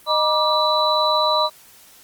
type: tone cluster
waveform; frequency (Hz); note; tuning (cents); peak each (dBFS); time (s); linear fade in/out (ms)
sine; 616 / 958 / 1180 / 3967; D#5 / A#5 / D6 / B7; -17 / +47 / +8 / +7; -21; 0.06-1.5; 50
effects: white hiss -48 dBFS RMS until 2.03 s + Opus 32 kbps